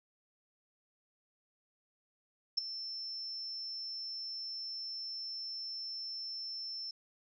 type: tone with ADSR envelope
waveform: sine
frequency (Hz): 5340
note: E8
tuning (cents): +22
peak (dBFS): -25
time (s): 2.57-6.91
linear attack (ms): 12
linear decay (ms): 10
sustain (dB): -14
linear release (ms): 5
effects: none